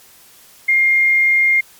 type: tone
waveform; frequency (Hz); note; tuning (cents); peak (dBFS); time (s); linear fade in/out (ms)
sine; 2121; C7; +23; -10; 0.68-1.61; 10
effects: white hiss -46 dBFS RMS until 1.79 s + MP3 96 kbps